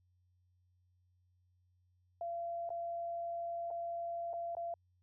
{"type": "tone with dropouts", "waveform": "sine", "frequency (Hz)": 683, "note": "F5", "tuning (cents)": -39, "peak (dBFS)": -37, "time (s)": [2.21, 4.74], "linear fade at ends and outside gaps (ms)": 2, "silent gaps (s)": [[2.692, 2.703], [3.705, 3.71], [4.332, 4.337], [4.551, 4.568]], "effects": ["added 90 Hz sine -70 dBFS peak until 5.02 s"]}